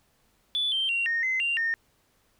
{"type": "tone with pitch steps", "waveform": "sine", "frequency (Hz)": [3466, 3136, 2753, 1849, 2055, 2776, 1830], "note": ["A7", "G7", "F7", "A#6", "C7", "F7", "A#6"], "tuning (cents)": [-27, 0, -25, -15, -32, -11, -32], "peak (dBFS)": -23, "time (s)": [0.55, 1.74], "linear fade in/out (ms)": 0, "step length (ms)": 170, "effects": ["tanh soft clip ceiling -19 dBFS", "pink hiss -67 dBFS RMS until 2.39 s"]}